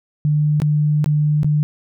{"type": "tone with dropouts", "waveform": "sine", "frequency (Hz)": 149.8, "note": "D3", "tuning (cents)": 35, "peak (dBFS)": -13, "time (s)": [0.25, 1.63], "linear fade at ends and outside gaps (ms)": 0, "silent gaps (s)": [[0.601, 0.619], [1.043, 1.06], [1.432, 1.445]], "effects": []}